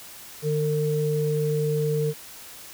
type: tone pair together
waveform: sine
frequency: 150.91 / 453.1 Hz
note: D3 / A#4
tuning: +47 / -49 cents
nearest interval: octave + perfect fifth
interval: 1904 cents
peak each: -24 dBFS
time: 0.42-2.14 s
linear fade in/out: 50 ms
effects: white hiss -43 dBFS RMS until 2.73 s